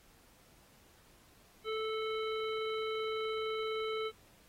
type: harmonic tone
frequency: 438.2 Hz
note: A4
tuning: 7 cents flat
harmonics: 1 / 3 / 5 / 7 / 9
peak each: -35 / -41 / -46 / -46 / -49 dBFS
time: 1.64-4.12 s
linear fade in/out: 50 ms
effects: pink hiss -64 dBFS RMS until 4.48 s + AAC 48 kbps